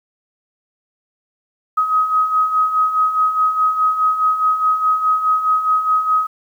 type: beating tone pair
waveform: sine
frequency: 1261 / 1265.8 Hz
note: D#6 / D#6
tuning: +23 / +29 cents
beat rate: 4.8 Hz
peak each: -21 / -14 dBFS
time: 1.77-6.27 s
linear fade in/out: 10 ms
effects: 8-bit